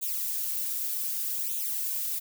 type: noise with flanger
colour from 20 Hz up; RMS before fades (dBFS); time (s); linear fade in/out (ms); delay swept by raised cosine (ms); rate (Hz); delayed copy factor
violet; -31; 0.01-2.2; 20; 0.28 to 5.18; 0.65; +0.85
effects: none